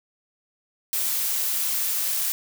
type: noise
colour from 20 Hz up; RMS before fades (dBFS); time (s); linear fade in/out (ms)
blue; -25; 0.93-2.32; 0
effects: none